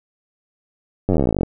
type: slowing click train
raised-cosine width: 2 ms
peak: -5 dBFS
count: 23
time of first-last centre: 1.09-1.432 s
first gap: 10 ms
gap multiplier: 1.04
effects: none